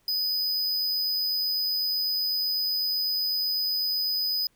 square tone, 4994 Hz, D#8, 6 cents sharp, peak -25 dBFS, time 0.08-4.47 s, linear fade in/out 2 ms, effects pink hiss -67 dBFS RMS until 4.55 s

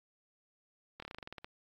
slowing click train, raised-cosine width 0.3 ms, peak -28 dBFS, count 12, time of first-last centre 1-1.445 s, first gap 24 ms, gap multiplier 1.1, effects AAC 64 kbps

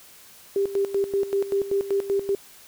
sine tone with tremolo, 396.1 Hz, G4, 18 cents sharp, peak -19 dBFS, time 0.56-2.35 s, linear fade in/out 2 ms, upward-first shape square, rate 5.2 Hz, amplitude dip 75%, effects white hiss -49 dBFS RMS until 2.67 s

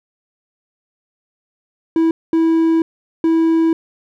triangle tone bursts at uneven times, 326.6 Hz, E4, 16 cents flat, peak -9 dBFS, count 3, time 1.96-2.11 / 2.33-2.82 / 3.24-3.73 s, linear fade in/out 2 ms, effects none

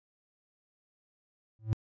triangle tone with exponential growth, 110 Hz, A2, in tune, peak -19 dBFS, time 1.59-1.73 s, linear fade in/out 0 ms, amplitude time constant 29 ms, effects resampled to 16000 Hz

